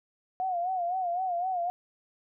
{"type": "tone with vibrato", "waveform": "sine", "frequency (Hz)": 722, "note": "F#5", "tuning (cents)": -43, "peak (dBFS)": -27, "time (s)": [0.4, 1.7], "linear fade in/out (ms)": 0, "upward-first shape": "sine", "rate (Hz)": 3.9, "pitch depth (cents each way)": 90, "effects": []}